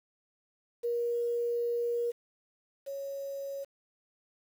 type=tone pair in turn; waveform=sine; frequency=474.2 / 553.6 Hz; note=A#4 / C#5; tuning=+30 / -2 cents; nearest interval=minor third; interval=268 cents; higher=second; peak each=-28 / -35 dBFS; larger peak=first; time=0.83-2.12 / 2.86-3.65 s; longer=first; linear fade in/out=20 ms; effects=9-bit